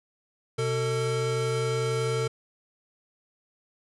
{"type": "tone pair together", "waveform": "square", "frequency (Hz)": [126, 449], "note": ["B2", "A4"], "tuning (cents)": [35, 35], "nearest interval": "octave + minor seventh", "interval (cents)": 2200, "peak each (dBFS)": [-29, -28], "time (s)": [0.58, 2.28], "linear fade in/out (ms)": 10, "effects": ["resampled to 24000 Hz"]}